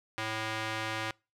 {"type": "tone with band-pass filter", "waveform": "square", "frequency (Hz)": 110, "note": "A2", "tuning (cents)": 0, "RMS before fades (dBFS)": -35, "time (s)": [0.18, 1.11], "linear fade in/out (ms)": 0, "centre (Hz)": 2100, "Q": 0.81, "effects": ["noise-tail reverb RT60 0.3 s tail -26 dB re dry"]}